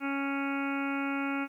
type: harmonic tone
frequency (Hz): 277.2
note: C#4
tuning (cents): 0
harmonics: 1 / 2 / 3 / 4 / 5 / 6 / 7 / 8 / 9 / 10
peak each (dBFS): -31 / -43 / -40 / -44 / -37 / -48 / -49 / -41 / -42 / -48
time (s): 0-1.48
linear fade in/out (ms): 50
effects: 11-bit